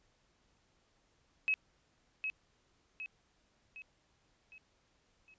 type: tone with echo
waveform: sine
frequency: 2565 Hz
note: E7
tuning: 48 cents flat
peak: -28 dBFS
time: 1.48-1.54 s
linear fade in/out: 0 ms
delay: 760 ms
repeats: 5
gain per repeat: -6 dB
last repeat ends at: 5.34 s
effects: pink hiss -73 dBFS RMS until 5.38 s + resampled to 16000 Hz